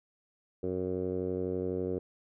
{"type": "tone with low-pass filter", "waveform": "10% pulse", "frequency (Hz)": 92, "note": "F#2", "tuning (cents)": -9, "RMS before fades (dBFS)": -33, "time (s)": [0.63, 1.99], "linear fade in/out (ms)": 5, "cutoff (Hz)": 440, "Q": 3.2, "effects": []}